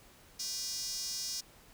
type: tone with high-pass filter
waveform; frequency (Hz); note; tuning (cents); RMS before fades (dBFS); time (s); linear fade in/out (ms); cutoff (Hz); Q
square; 220; A3; 0; -38; 0.39-1.41; 10; 5400; 4.2
effects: pink hiss -59 dBFS RMS until 1.73 s